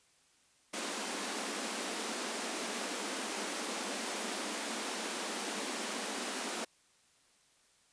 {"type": "high-pass noise", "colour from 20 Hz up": "pink", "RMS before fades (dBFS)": -38, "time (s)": [0.73, 6.65], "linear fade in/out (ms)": 10, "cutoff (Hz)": 200, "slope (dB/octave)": 96, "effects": ["white hiss -68 dBFS RMS until 7.92 s", "resampled to 22050 Hz"]}